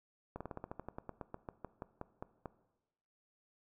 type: slowing click train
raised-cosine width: 1 ms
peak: -28 dBFS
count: 19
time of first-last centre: 0.36-2.458 s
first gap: 46 ms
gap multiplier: 1.1
effects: noise-tail reverb RT60 1.0 s tail -17 dB re dry